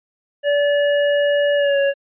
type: tone with pitch glide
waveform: square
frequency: 577 to 557.7 Hz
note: D5 to C#5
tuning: -31 to +10 cents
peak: -15 dBFS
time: 0.43-1.94 s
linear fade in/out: 50 ms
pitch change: -59 cents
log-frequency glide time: 1.56-1.78 s
effects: resampled to 8000 Hz